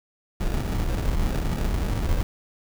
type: noise with sample-and-hold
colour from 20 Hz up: brown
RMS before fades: -24 dBFS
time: 0.4-2.23 s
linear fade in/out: 5 ms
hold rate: 1050 Hz
effects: none